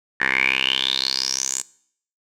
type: tone with band-pass filter sweep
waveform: 10% pulse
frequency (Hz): 65.8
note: C2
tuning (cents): +10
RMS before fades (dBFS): -22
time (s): 0.2-1.62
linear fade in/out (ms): 10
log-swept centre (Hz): 1800 to 7500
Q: 9.2
effects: noise-tail reverb RT60 0.6 s tail -21 dB re dry